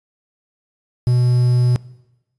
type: tone with quantisation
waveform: triangle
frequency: 123.47 Hz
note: B2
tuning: in tune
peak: -10 dBFS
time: 1.07-1.76 s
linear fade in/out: 0 ms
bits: 6
effects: noise-tail reverb RT60 1.0 s tail -21 dB re dry + resampled to 22050 Hz